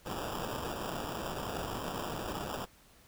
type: noise with sample-and-hold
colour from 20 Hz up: white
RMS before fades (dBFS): -38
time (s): 0.05-2.66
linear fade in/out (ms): 20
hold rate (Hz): 2100
effects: pink hiss -61 dBFS RMS until 3.07 s